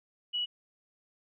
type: tone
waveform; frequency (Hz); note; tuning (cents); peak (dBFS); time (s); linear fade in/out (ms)
sine; 2932; F#7; -16; -29; 0.33-0.46; 20
effects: none